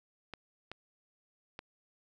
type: clicks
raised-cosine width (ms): 0.3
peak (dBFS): -26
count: 3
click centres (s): 0.337 / 0.716 / 1.591
effects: none